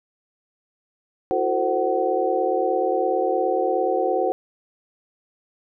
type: tone cluster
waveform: sine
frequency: 332.8 / 369.9 / 452.5 / 522 / 750 Hz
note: E4 / F#4 / A4 / C5 / F#5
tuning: +17 / 0 / +48 / -4 / +23 cents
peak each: -29 / -25 / -26 / -24 / -24 dBFS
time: 1.31-4.32 s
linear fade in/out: 0 ms
effects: none